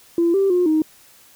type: tone with pitch steps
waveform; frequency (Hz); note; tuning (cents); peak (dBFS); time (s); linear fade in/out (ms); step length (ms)
sine; 339.1 / 391.3 / 357.5 / 312.5; E4 / G4 / F4 / D#4; +49 / -3 / +41 / +8; -13; 0.18-0.82; 2; 160
effects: tanh soft clip ceiling -9 dBFS + white hiss -50 dBFS RMS until 1.35 s